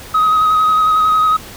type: tone with vibrato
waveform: sine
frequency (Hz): 1263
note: D#6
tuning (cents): +26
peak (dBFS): -7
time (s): 0.14-1.37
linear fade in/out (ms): 10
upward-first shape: square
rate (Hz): 11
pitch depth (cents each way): 14
effects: tanh soft clip ceiling -8 dBFS + pink hiss -34 dBFS RMS until 1.56 s